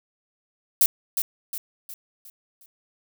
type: noise with echo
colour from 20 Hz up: violet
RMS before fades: -17 dBFS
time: 0.81-0.86 s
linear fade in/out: 2 ms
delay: 360 ms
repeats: 5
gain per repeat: -7 dB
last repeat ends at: 2.66 s
effects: none